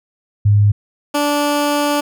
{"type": "tone pair in turn", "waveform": ["sine", "15% pulse"], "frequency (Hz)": [103.1, 291.4], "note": ["G#2", "D4"], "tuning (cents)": [-12, -13], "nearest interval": "octave + tritone", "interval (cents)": 1799, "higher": "second", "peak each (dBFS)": -8, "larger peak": "neither", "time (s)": [[0.45, 0.72], [1.14, 2.01]], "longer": "second", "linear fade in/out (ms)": 10, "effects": []}